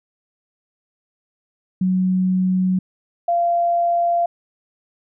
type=tone pair in turn; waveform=sine; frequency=185.3 / 689.4 Hz; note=F#3 / F5; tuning=+3 / -23 cents; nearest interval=octave + major seventh; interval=2274 cents; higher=second; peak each=-15 / -15 dBFS; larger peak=neither; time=1.81-2.79 / 3.28-4.26 s; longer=neither; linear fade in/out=5 ms; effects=none